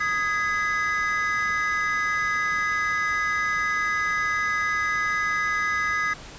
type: chord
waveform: triangle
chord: G# minor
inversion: second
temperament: equal with one note detuned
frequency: 1244.5 / 1661.2 / 2024 Hz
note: D#6 / G#6 / B6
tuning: 0 / 0 / +42 cents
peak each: -25 dBFS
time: 0-6.14 s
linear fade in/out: 10 ms
effects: pink hiss -42 dBFS RMS until 6.38 s + resampled to 16000 Hz